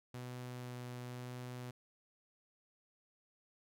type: tone with vibrato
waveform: sawtooth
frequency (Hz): 124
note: B2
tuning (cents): +7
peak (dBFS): -40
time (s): 0.14-1.71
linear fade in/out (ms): 5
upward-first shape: sine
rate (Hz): 0.98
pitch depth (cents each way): 8
effects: none